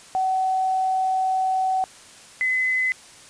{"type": "tone pair in turn", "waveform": "sine", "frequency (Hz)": [755, 2028], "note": ["F#5", "B6"], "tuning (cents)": [35, 45], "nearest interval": "octave + perfect fourth", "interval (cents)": 1710, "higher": "second", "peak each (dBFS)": -19, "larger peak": "neither", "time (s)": [[0.15, 1.84], [2.41, 2.92]], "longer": "first", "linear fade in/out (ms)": 0, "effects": ["white hiss -46 dBFS RMS until 3.29 s", "resampled to 22050 Hz"]}